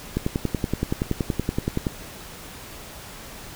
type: click train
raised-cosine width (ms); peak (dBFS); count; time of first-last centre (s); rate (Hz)
3; -9; 19; 0.17-1.868; 10.6
effects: pink hiss -40 dBFS RMS until 3.55 s